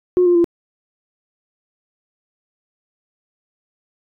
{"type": "tone with pitch steps", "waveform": "sine", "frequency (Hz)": [360.9, 351.4, 342.2], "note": ["F#4", "F4", "F4"], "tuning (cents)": [-43, 11, -35], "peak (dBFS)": -9, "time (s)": [0.17, 0.443], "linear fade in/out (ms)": 0, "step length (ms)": 91, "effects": ["tanh soft clip ceiling -6 dBFS"]}